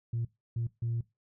sine tone bursts at uneven times, 116.54 Hz, A#2, in tune, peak -28 dBFS, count 3, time 0.13-0.25 / 0.56-0.67 / 0.82-1.01 s, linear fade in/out 5 ms, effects noise-tail reverb RT60 0.2 s tail -19 dB re dry + tanh soft clip ceiling -26 dBFS

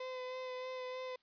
35% pulse tone with vibrato, 510 Hz, C5, 44 cents flat, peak -39 dBFS, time 0-1.16 s, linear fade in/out 5 ms, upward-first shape sine, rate 3.2 Hz, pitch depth 16 cents each way, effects white hiss -75 dBFS RMS until 1.22 s + resampled to 11025 Hz

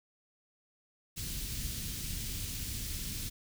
pink band-stop noise, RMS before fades -38 dBFS, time 1.16-3.3 s, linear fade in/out 20 ms, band 170 to 3600 Hz, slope 12 dB/octave, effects none

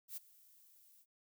violet noise with ADSR envelope, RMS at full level -43 dBFS, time 0.08-1.06 s, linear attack 90 ms, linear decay 14 ms, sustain -22 dB, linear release 54 ms, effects none

